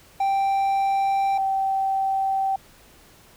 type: tone pair in turn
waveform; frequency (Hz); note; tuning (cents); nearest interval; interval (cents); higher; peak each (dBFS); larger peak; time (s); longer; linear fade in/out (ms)
triangle / sine; 784 / 775; G5 / G5; 0 / -20; unison; 20; first; -17 / -20; first; 0.2-1.38 / 1.38-2.56; neither; 5
effects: pink hiss -52 dBFS RMS until 3.36 s